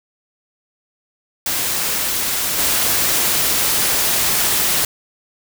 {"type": "noise with level steps", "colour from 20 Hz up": "white", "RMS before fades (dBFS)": [-20, -17], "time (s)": [1.46, 4.85], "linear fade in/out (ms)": 2, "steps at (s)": 2.58, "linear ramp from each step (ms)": 10, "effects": []}